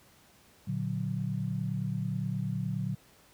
sine chord, Bb augmented, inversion none, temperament equal with one note detuned, 117.28 / 146.83 / 185 Hz, Bb2 / D3 / F#3, +11 / 0 / 0 cents, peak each -34 dBFS, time 0.67-2.95 s, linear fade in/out 10 ms, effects pink hiss -60 dBFS RMS until 3.33 s + high-pass 60 Hz 12 dB/octave

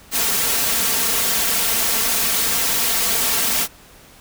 white noise with comb filter, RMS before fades -19 dBFS, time 0.11-3.68 s, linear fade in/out 50 ms, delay 4.4 ms, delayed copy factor +0.6, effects pink hiss -46 dBFS RMS until 4.2 s

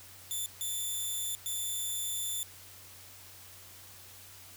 5% pulse tone bursts at uneven times, 3530 Hz, A7, 5 cents sharp, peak -25 dBFS, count 3, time 0.31-0.46 / 0.61-1.35 / 1.46-2.43 s, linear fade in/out 0 ms, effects added 93 Hz sine -59 dBFS peak until 4.56 s + white hiss -52 dBFS RMS until 4.56 s

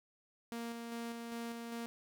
sawtooth tone with tremolo, 233.1 Hz, A#3, in tune, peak -36 dBFS, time 0.52-1.86 s, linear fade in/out 0 ms, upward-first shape square, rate 2.5 Hz, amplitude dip 30%, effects none

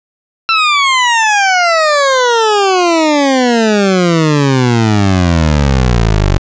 20% pulse exponential sweep, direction down, 1350 to 46.15 Hz, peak -3 dBFS, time 0.49-6.38 s, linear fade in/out 0 ms, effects resampled to 16000 Hz + 7-bit

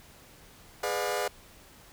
clicks, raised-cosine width 0.3 ms, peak -39 dBFS, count 3, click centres 0.805 / 0.863 / 1.207 s
sawtooth chord, G# diminished seventh, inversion none, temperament just, 415.3 / 498.4 / 598 / 717.6 Hz, G#4 / B4 / D5 / F5, 0 / +16 / +31 / +47 cents, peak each -30 dBFS, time 0.83-1.28 s, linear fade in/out 5 ms
effects pink hiss -54 dBFS RMS until 1.92 s

